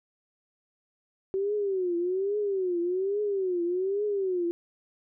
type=tone with vibrato; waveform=sine; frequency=379.1 Hz; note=F#4; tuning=42 cents sharp; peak=-25 dBFS; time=1.34-4.51 s; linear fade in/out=0 ms; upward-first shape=triangle; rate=1.2 Hz; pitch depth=190 cents each way; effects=none